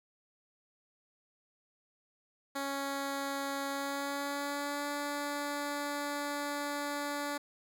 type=tone with pitch glide; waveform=10% pulse; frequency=277.2 to 288.8 Hz; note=C#4 to D4; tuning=0 to -29 cents; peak=-26 dBFS; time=2.55-7.38 s; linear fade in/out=10 ms; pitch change=+71 cents; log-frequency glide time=3.7-4.87 s; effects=none